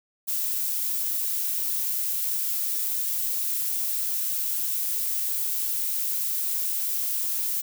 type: noise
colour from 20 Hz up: violet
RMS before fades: -27 dBFS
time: 0.27-7.62 s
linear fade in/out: 20 ms
effects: none